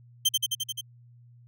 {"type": "tone with echo", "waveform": "sawtooth", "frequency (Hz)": 3136, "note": "G7", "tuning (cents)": 0, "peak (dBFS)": -16, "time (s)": [0.25, 0.29], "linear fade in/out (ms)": 10, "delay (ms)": 87, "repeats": 6, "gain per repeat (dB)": -2, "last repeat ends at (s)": 0.812, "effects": ["added 120 Hz sine -51 dBFS peak until 1.47 s"]}